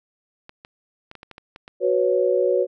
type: clicks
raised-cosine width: 0.3 ms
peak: -24 dBFS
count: 9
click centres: 0.494 / 0.649 / 1.114 / 1.153 / 1.231 / 1.313 / 1.381 / 1.561 / 1.679 s
type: chord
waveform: sine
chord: F# suspended fourth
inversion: none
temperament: equal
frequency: 370 / 493.9 / 554.4 Hz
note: F#4 / B4 / C#5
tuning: 0 / 0 / 0 cents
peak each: -21 dBFS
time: 1.8-2.67 s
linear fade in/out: 50 ms
effects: none